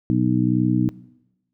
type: harmonic tone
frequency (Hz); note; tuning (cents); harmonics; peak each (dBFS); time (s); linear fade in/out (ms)
61.8; B1; +2; 2 / 3 / 4 / 5; -22 / -22 / -22 / -22; 0.1-0.89; 0
effects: noise-tail reverb RT60 1.0 s tail -21 dB re dry